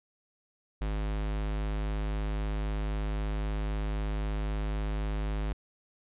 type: tone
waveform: square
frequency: 51.91 Hz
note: G#1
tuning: in tune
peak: -30 dBFS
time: 0.81-5.53 s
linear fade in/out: 5 ms
effects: resampled to 8000 Hz